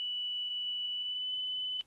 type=tone with pitch glide; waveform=sine; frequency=2960 to 3008 Hz; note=F#7 to F#7; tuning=0 to +28 cents; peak=-33 dBFS; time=0-1.81 s; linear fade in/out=0 ms; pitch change=+28 cents; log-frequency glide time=0.91-1.34 s; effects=pink hiss -71 dBFS RMS until 1.86 s + AAC 32 kbps